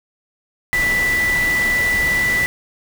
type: tone in noise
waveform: sine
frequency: 1975.5 Hz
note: B6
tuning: in tune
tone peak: -15 dBFS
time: 0.73-2.46 s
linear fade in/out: 0 ms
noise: pink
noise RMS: -26 dBFS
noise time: 0.73-2.46 s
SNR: +8 dB
effects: none